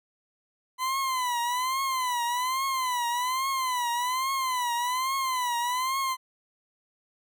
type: tone with vibrato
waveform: 40% pulse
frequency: 1013 Hz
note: B5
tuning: 44 cents sharp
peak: -25 dBFS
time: 0.78-6.17 s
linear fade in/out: 50 ms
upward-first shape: triangle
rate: 1.2 Hz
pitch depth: 130 cents each way
effects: none